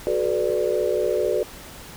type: chord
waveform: sine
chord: B minor seventh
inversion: second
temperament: equal with one note detuned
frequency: 370 / 429.5 / 493.9 / 587.3 Hz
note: F#4 / A4 / B4 / D5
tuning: 0 / -42 / 0 / 0 cents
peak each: -25 dBFS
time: 0.07-1.43 s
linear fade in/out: 0 ms
effects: pink hiss -41 dBFS RMS until 1.96 s